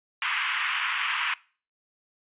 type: band-pass noise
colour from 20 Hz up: white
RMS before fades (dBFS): -28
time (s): 0.22-1.34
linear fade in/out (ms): 2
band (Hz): 1000 to 3000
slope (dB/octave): 48
effects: noise-tail reverb RT60 0.4 s tail -22 dB re dry + resampled to 8000 Hz